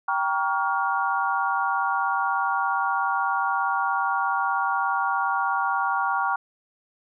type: chord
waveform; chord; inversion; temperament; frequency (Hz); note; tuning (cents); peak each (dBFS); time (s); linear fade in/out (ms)
sine; G half-diminished seventh; none; just; 784 / 940.8 / 1128.9 / 1411.2; G5 / Bb5 / Db6 / F6; 0 / +16 / +31 / +18; -27; 0.08-6.36; 5
effects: none